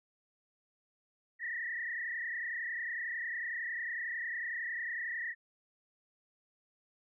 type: tone with frequency modulation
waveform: sine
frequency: 1876 Hz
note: A#6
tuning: 11 cents sharp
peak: -35 dBFS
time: 1.39-5.35 s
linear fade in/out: 50 ms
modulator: 31 Hz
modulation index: 3
effects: none